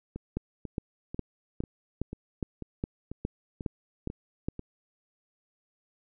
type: two click trains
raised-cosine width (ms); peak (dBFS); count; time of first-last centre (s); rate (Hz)
3; -17 / -24; 11 / 10; 0.37-4.485 / 0.16-4.593; 2.43 / 2.03
effects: none